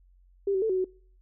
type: tone with pitch steps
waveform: sine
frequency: 396.5 / 379.9 / 443.1 / 373.8 / 371.7 Hz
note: G4 / F#4 / A4 / F#4 / F#4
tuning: +20 / +46 / +12 / +18 / +8 cents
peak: -23 dBFS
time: 0.47-0.845 s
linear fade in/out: 5 ms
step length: 75 ms
effects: noise-tail reverb RT60 0.5 s tail -24 dB re dry + added 45 Hz sine -56 dBFS peak until 1.21 s